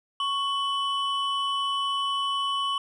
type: tone pair together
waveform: triangle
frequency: 1108.7 / 2996 Hz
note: C#6 / F#7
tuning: 0 / +21 cents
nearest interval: octave + perfect fourth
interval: 1721 cents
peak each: -25 / -27 dBFS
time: 0.2-2.78 s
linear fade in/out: 2 ms
effects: resampled to 22050 Hz